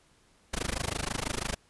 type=noise with amplitude modulation; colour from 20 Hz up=pink; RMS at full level=-29 dBFS; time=0.53-1.55 s; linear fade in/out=10 ms; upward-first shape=sine; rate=26.1 Hz; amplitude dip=100%; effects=pink hiss -64 dBFS RMS until 1.69 s + resampled to 24000 Hz